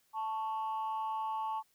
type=tone pair together; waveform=sine; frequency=879.2 / 1108.7 Hz; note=A5 / C#6; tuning=-2 / 0 cents; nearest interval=major third; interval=402 cents; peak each=-33 / -38 dBFS; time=0.13-1.63 s; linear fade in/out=50 ms; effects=tanh soft clip ceiling -29 dBFS + white hiss -72 dBFS RMS until 1.74 s